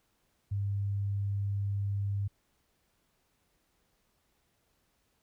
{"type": "tone", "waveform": "sine", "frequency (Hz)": 100, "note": "G2", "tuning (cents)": 35, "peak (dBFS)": -29, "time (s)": [0.51, 2.28], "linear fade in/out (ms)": 10, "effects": ["pink hiss -74 dBFS RMS until 5.22 s"]}